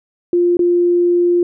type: tone with dropouts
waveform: sine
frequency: 350 Hz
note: F4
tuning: 4 cents sharp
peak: -10 dBFS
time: 0.33-1.43 s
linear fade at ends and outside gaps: 2 ms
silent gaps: 0.57-0.592 s
effects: none